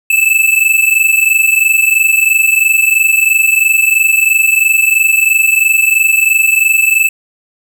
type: tone pair together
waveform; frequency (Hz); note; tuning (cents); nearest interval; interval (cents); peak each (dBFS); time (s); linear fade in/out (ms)
square; 2616 / 2639; E7 / E7; -14 / +1; unison; 15; -11; 0.1-7.09; 5
effects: none